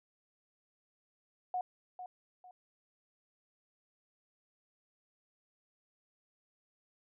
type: tone with echo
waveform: sine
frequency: 730 Hz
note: F#5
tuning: 24 cents flat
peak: -32 dBFS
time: 1.54-1.61 s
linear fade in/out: 2 ms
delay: 450 ms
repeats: 2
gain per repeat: -10 dB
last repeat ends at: 2.51 s
effects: none